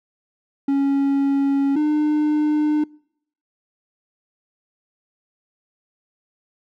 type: tone pair in turn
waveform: triangle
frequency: 277.2 / 301.6 Hz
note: C#4 / D4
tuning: 0 / +46 cents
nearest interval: minor second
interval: 146 cents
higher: second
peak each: -14 dBFS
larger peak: neither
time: 0.68-1.76 / 1.76-2.84 s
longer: neither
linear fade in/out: 5 ms
effects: noise-tail reverb RT60 0.7 s tail -26 dB re dry